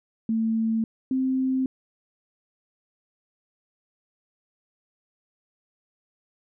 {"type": "tone pair in turn", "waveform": "sine", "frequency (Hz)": [223.8, 261.4], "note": ["A3", "C4"], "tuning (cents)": [30, -1], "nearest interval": "minor third", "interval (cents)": 269, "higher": "second", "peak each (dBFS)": [-21, -21], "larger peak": "neither", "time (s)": [[0.29, 0.84], [1.11, 1.66]], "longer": "neither", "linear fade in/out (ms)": 2, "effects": []}